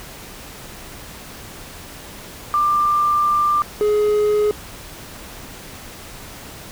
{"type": "tone pair in turn", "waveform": ["sine", "triangle"], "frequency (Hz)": [1188, 420], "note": ["D6", "G#4"], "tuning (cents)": [20, 19], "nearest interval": "octave + tritone", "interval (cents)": 1801, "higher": "first", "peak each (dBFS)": [-14, -12], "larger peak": "second", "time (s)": [[2.54, 3.62], [3.81, 4.51]], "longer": "first", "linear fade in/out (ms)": 0, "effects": ["pink hiss -37 dBFS RMS until 6.71 s"]}